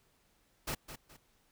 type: noise with echo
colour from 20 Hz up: pink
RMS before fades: -36 dBFS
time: 0.67-0.75 s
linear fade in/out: 10 ms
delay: 210 ms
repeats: 2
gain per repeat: -10 dB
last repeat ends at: 1.17 s
effects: pink hiss -71 dBFS RMS until 1.51 s